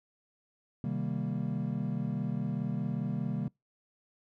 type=chord; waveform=triangle; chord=C minor seventh; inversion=none; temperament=equal; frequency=130.81 / 155.56 / 196 / 233.1 Hz; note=C3 / Eb3 / G3 / Bb3; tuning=0 / 0 / 0 / 0 cents; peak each=-34 / -34 / -34 / -35 dBFS; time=0.84-3.48 s; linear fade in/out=2 ms; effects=noise-tail reverb RT60 0.2 s tail -26 dB re dry